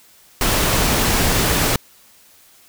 pink noise, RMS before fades -17 dBFS, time 0.41-1.76 s, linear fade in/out 2 ms, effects white hiss -50 dBFS RMS until 2.68 s

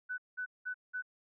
sine tone bursts, 1496 Hz, F#6, 19 cents sharp, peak -35 dBFS, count 4, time 0.09-1.024 s, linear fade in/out 20 ms, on 91 ms, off 190 ms, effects none

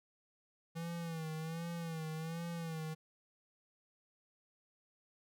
square tone with vibrato, 163.7 Hz, E3, 12 cents flat, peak -40 dBFS, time 0.75-2.95 s, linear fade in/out 20 ms, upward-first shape sine, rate 1.3 Hz, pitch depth 68 cents each way, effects none

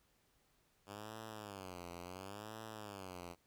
5% pulse tone with vibrato, 98 Hz, G2, in tune, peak -36 dBFS, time 0.86-3.36 s, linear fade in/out 50 ms, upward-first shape sine, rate 0.71 Hz, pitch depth 210 cents each way, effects pink hiss -75 dBFS RMS until 3.46 s

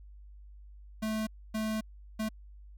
square tone bursts at uneven times, 217.8 Hz, A3, 17 cents flat, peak -31 dBFS, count 3, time 1.02-1.27 / 1.54-1.81 / 2.19-2.29 s, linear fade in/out 10 ms, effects added 50 Hz sine -48 dBFS peak until 2.77 s

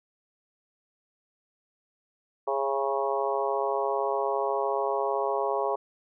harmonic tone with a mistuned harmonic, 137.4 Hz, C#3, 15 cents flat, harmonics 3 / 4 / 5 / 6 / 7 / 8, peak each -30 / -31 / -32 / -33 / -33 / -34 dBFS, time 2.47-5.76 s, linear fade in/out 10 ms, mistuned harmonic 5, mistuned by -20 cents, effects none

